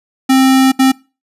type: tone bursts at uneven times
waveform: square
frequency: 263.9 Hz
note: C4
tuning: 15 cents sharp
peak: -7 dBFS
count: 2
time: 0.29-0.72 / 0.79-0.92 s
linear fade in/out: 10 ms
effects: noise-tail reverb RT60 0.3 s tail -23 dB re dry + resampled to 32000 Hz